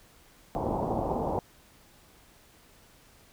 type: low-pass noise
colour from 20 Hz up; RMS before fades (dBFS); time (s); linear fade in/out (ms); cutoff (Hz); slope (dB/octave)
white; -30; 0.55-1.39; 0; 910; 48
effects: pink hiss -58 dBFS RMS until 3.32 s